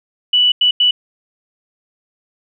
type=tone bursts at uneven times; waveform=sine; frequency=2960 Hz; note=F#7; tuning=in tune; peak=-9 dBFS; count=3; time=0.33-0.52 / 0.61-0.71 / 0.8-0.91 s; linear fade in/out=5 ms; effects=none